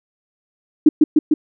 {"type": "tone with echo", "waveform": "sine", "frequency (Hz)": 306.1, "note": "D#4", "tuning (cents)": -28, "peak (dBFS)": -4, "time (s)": [0.86, 0.89], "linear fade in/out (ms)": 5, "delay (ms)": 150, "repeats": 3, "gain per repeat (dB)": -2, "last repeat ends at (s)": 1.34, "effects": []}